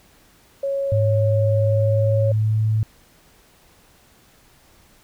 sine tone, 552 Hz, C#5, 7 cents flat, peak -20 dBFS, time 0.63-2.32 s, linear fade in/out 5 ms
sine tone with pitch glide, 105.1 to 109.06 Hz, G#2 to A2, +21 to -15 cents, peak -16 dBFS, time 0.92-2.83 s, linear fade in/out 0 ms, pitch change +64 cents, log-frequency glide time 1.65-2.62 s
effects pink hiss -54 dBFS RMS until 5.03 s

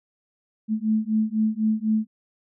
sine beating tone pair, 215.7 / 219.7 Hz, A3 / A3, -34 / -2 cents, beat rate 4 Hz, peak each -23 dBFS, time 0.68-2.07 s, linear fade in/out 50 ms, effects none

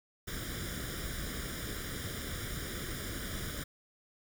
pink noise with comb filter, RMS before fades -39 dBFS, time 0.27-3.64 s, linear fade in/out 10 ms, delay 0.57 ms, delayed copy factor +0.8, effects none

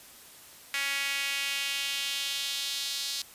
sawtooth tone with high-pass filter sweep, 278.4 Hz, C#4, 8 cents sharp, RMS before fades -32 dBFS, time 0.74-3.22 s, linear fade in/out 0 ms, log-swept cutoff 2100 to 4200 Hz, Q 2.3, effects white hiss -51 dBFS RMS until 3.34 s + resampled to 32000 Hz

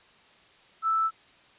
sine tone, 1318.5 Hz, E6, in tune, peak -22 dBFS, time 0.82-1.11 s, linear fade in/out 50 ms, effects white hiss -57 dBFS RMS until 1.58 s + resampled to 8000 Hz

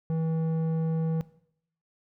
square tone with low-pass filter, 161.7 Hz, E3, 33 cents flat, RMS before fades -28 dBFS, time 0.1-1.21 s, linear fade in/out 0 ms, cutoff 560 Hz, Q 0.68, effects noise-tail reverb RT60 0.7 s tail -18 dB re dry

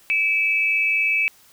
sine tone pair together, 2316 / 2600 Hz, D7 / E7, -25 / -24 cents, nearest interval major second, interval 201 cents, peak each -20 / -20 dBFS, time 0.1-1.28 s, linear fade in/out 0 ms, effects white hiss -53 dBFS RMS until 1.52 s

